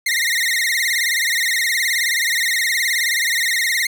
sawtooth tone with vibrato, 1975.5 Hz, B6, in tune, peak -13 dBFS, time 0.06-3.87 s, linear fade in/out 5 ms, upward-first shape sine, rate 19 Hz, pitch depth 140 cents each way, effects none

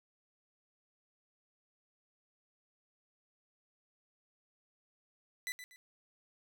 sawtooth tone with echo, 1994 Hz, B6, 16 cents sharp, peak -33 dBFS, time 5.47-5.52 s, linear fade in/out 0 ms, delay 120 ms, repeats 2, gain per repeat -10 dB, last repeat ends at 5.76 s, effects none

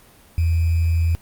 sine tone with sample-and-hold, 83 Hz, E2, 12 cents sharp, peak -15 dBFS, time 0.38-1.15 s, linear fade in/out 0 ms, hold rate 2450 Hz, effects pink hiss -50 dBFS RMS until 1.21 s + Opus 32 kbps

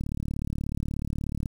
click train, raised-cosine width 5 ms, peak -18 dBFS, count 54, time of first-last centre 0.01-1.458 s, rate 36.6 Hz, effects 8-bit

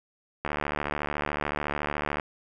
click train, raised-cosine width 0.5 ms, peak -13 dBFS, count 130, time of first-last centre 0.45-2.198 s, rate 73.8 Hz, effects none

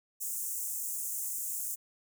pink high-pass noise, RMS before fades -36 dBFS, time 0.2-1.76 s, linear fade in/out 20 ms, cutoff 6800 Hz, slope 48 dB/octave, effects none

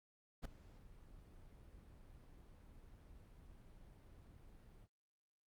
brown noise with ADSR envelope, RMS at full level -40 dBFS, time 0.42-4.88 s, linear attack 33 ms, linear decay 3 ms, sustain -20 dB, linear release 50 ms, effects Opus 48 kbps

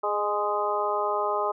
harmonic tone with a mistuned harmonic, 207.7 Hz, G#3, in tune, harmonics 2 / 3 / 4 / 5 / 6, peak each -30 / -30 / -30 / -30 / -30 dBFS, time 0.03-1.52 s, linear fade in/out 10 ms, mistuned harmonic 3, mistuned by -25 cents, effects none

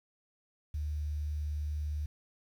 sine tone with quantisation, 74.8 Hz, D2, 32 cents sharp, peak -32 dBFS, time 0.74-2.06 s, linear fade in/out 5 ms, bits 10, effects none

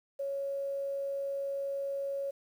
sine tone with quantisation, 554.4 Hz, C#5, in tune, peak -32 dBFS, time 0.19-2.31 s, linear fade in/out 10 ms, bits 10, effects none

